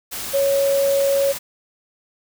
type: tone in noise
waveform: sine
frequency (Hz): 554.4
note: C#5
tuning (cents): 0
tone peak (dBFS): -15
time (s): 0.33-1.33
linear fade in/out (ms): 20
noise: white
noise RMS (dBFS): -29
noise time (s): 0.11-1.39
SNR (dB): +11
effects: none